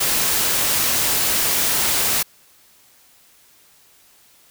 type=noise; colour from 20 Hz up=white; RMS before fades=-19 dBFS; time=0-2.23 s; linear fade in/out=10 ms; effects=white hiss -53 dBFS RMS until 4.5 s